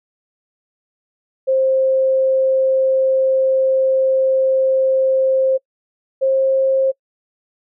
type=tone pair in turn; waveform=sine; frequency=528 / 532.9 Hz; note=C5 / C5; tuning=+16 / +32 cents; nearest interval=unison; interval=16 cents; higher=second; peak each=-12 dBFS; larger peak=neither; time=1.47-5.58 / 6.21-6.92 s; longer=first; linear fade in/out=20 ms; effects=noise-tail reverb RT60 0.1 s tail -26 dB re dry